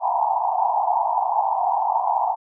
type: band-pass noise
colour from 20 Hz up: white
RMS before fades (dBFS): -21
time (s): 0-2.36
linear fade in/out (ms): 50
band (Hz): 700 to 970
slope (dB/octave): 96
effects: none